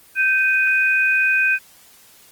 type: tone pair together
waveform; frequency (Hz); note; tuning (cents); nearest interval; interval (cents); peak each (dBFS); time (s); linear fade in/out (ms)
sine; 1556.2 / 2489; G6 / D#7; -13 / 0; minor sixth; 813; -17; 0.15-1.59; 50
effects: white hiss -49 dBFS RMS until 2.31 s + Opus 24 kbps